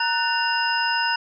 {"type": "tone cluster", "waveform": "sine", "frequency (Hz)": [932, 1490, 1796, 2793, 5040], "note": ["A#5", "F#6", "A6", "F7", "D#8"], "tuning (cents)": [-1, 12, 35, -1, 21], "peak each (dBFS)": [-24, -24, -33, -27, -28], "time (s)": [0, 1.16], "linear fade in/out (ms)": 5, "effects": []}